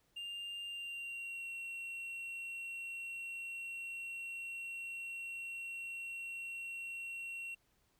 triangle tone with pitch glide, 2800 to 2731 Hz, F7 to F7, +4 to -39 cents, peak -40 dBFS, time 0.16-7.55 s, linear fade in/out 10 ms, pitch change -43 cents, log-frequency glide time 0.66-1.5 s, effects pink hiss -75 dBFS RMS until 7.99 s

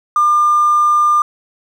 triangle tone with hard clipping, 1200 Hz, D6, 37 cents sharp, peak -9 dBFS, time 0.16-1.22 s, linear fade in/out 2 ms, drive 3 dB, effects none

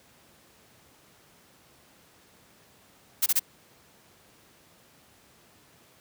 blue noise bursts, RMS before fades -22 dBFS, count 3, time 3.22-3.396 s, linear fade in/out 10 ms, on 42 ms, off 25 ms, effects pink hiss -58 dBFS RMS until 6 s + high-pass 100 Hz 12 dB/octave

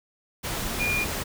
sine tone in noise, 2421 Hz, D#7, 48 cents flat, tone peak -24 dBFS, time 0.79-1.05 s, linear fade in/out 20 ms, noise pink, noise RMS -30 dBFS, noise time 0.43-1.24 s, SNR +3 dB, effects none

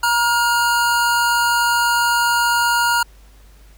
square tone pair together, 946.5 / 1419 Hz, A#5 / F6, +26 / +27 cents, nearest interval perfect fifth, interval 701 cents, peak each -18 dBFS, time 0.03-3.03 s, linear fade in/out 5 ms, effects added 50 Hz sine -43 dBFS peak until 3.77 s + pink hiss -53 dBFS RMS until 3.77 s

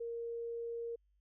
sine tone, 466.2 Hz, A#4, in tune, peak -38 dBFS, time 0-0.96 s, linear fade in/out 10 ms, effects added 50 Hz sine -70 dBFS peak until 1.2 s

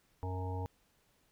harmonic tone, 92.5 Hz, F#2, in tune, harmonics 1 / 3 / 5 / 7 / 9 / 10, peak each -36 / -47 / -45 / -52 / -46 / -48 dBFS, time 0.23-0.66 s, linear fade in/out 0 ms, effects pink hiss -72 dBFS RMS until 1.31 s

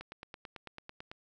click train, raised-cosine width 0.3 ms, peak -28 dBFS, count 11, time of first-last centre 0.01-1.115 s, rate 9.05 Hz, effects none

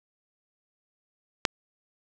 click, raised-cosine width 0.2 ms, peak -3 dBFS, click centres 1.452 s, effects none

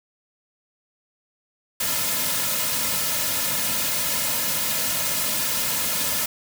white noise with comb filter, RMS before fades -24 dBFS, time 1.8-6.26 s, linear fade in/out 5 ms, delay 2.6 ms, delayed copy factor -0.8, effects none

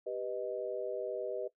sine chord, G augmented, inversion none, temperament equal, 392 / 493.9 / 622.3 Hz, G4 / B4 / D#5, 0 / 0 / 0 cents, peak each -40 / -38 / -39 dBFS, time 0.06-1.48 s, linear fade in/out 10 ms, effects noise-tail reverb RT60 0.1 s tail -17 dB re dry

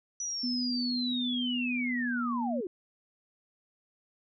sine linear sweep, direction down, 5920 to 329.6 Hz, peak -32 dBFS, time 0.2-2.67 s, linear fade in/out 2 ms
sine tone with pitch glide, 246.9 to 239.5 Hz, B3 to A#3, 0 to +47 cents, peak -30 dBFS, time 0.43-2.61 s, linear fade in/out 10 ms, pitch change -53 cents, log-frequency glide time 1.89-2.32 s
effects none

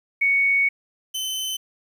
sine / sawtooth tone pair in turn, 2226 / 3053 Hz, C#7 / G7, +7 / -46 cents, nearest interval perfect fourth, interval 547 cents, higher second, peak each -16 / -22 dBFS, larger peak first, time 0.21-0.69 / 1.14-1.57 s, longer first, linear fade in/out 10 ms, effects 9-bit

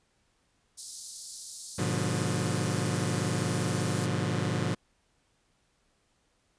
white high-pass noise, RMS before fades -39 dBFS, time 0.77-4.07 s, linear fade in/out 20 ms, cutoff 4100 Hz, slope 48 dB/octave
sawtooth chord, G# diminished seventh, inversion none, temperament just, 103.83 / 124.59 / 149.51 / 179.41 Hz, G#2 / B2 / D3 / F3, 0 / +16 / +31 / +47 cents, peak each -29 dBFS, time 1.78-4.75 s, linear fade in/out 10 ms
effects pink hiss -71 dBFS RMS until 6.58 s + resampled to 22050 Hz

